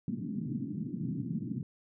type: band-pass noise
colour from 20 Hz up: white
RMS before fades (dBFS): -36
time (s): 0.08-1.63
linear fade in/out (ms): 2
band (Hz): 120 to 280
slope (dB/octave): 48
effects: none